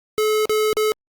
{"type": "tone with dropouts", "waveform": "square", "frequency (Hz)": 430, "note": "A4", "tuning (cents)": -40, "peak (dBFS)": -17, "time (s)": [0.18, 0.92], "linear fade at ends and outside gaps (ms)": 0, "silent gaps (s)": [[0.455, 0.495], [0.73, 0.769]], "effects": ["Opus 48 kbps"]}